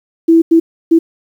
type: tone bursts at uneven times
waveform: sine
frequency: 329.6 Hz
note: E4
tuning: in tune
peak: -4 dBFS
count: 3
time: 0.28-0.42 / 0.51-0.6 / 0.91-0.99 s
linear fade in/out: 10 ms
effects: 7-bit